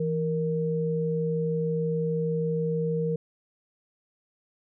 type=tone pair together; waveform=sine; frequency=164.21 / 466.2 Hz; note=E3 / A#4; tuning=-6 / 0 cents; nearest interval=octave + tritone; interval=1806 cents; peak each=-27 dBFS; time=0-3.16 s; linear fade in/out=5 ms; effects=none

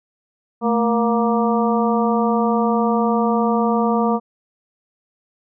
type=harmonic tone with a mistuned harmonic; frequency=235.3 Hz; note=A#3; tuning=16 cents sharp; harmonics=1 / 2 / 3 / 4 / 5; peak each=-18 / -21 / -23 / -24 / -25 dBFS; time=0.61-4.2 s; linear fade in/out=50 ms; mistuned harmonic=1; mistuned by=-100 cents; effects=none

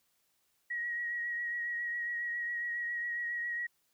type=tone with vibrato; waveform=sine; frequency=1902 Hz; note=A#6; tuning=34 cents sharp; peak=-33 dBFS; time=0.7-3.67 s; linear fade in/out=10 ms; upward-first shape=triangle; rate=7.3 Hz; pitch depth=27 cents each way; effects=white hiss -75 dBFS RMS until 3.93 s

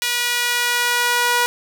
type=tone with high-pass filter sweep; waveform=sawtooth; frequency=483.7 Hz; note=B4; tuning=36 cents flat; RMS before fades=-19 dBFS; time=0.02-1.46 s; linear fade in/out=0 ms; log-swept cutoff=2400 to 1000 Hz; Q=1.1; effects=none

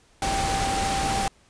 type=tone in noise; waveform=sine; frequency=784 Hz; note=G5; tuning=in tune; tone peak=-25 dBFS; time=0.22-1.28 s; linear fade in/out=2 ms; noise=pink; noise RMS=-27 dBFS; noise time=0.22-1.28 s; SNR=-1 dB; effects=pink hiss -59 dBFS RMS until 1.49 s + resampled to 22050 Hz

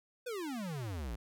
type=exponential sweep; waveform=square; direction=down; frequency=516 to 51.91 Hz; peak=-38 dBFS; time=0.26-1.16 s; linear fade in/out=10 ms; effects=none

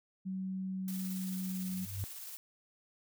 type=tone with pitch glide; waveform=sine; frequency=188.9 to 186.08 Hz; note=F#3 to F#3; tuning=+36 to +10 cents; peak=-35 dBFS; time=0.25-1.86 s; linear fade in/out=20 ms; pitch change=-26 cents; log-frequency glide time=0.69-1.66 s
type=noise with tremolo; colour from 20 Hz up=blue; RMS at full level=-45 dBFS; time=0.88-2.37 s; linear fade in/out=0 ms; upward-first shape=square; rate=18 Hz; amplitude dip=25%
type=tone with exponential growth; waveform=sine; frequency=97.7 Hz; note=G2; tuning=5 cents flat; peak=-32 dBFS; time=1.53-2.04 s; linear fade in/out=0 ms; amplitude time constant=110 ms
effects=none

